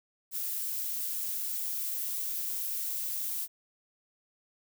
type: noise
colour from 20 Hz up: violet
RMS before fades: -34 dBFS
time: 0.31-3.48 s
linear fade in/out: 50 ms
effects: none